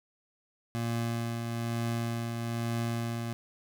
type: tone with tremolo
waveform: 25% pulse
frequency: 116.54 Hz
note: A#2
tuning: in tune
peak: -25 dBFS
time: 0.75-3.33 s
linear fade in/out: 0 ms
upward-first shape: triangle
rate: 1.1 Hz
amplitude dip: 40%
effects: none